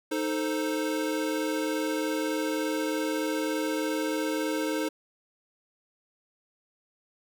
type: chord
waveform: square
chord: A diminished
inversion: second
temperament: equal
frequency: 311.1 / 440 / 523.3 Hz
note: Eb4 / A4 / C5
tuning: 0 / 0 / 0 cents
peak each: -30 / -34 / -34 dBFS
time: 0.11-4.89 s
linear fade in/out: 10 ms
effects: none